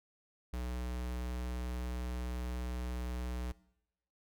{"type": "tone", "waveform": "square", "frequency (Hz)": 61.4, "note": "B1", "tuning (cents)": -9, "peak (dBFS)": -37, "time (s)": [0.53, 3.52], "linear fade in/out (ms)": 5, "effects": ["noise-tail reverb RT60 0.8 s tail -20 dB re dry"]}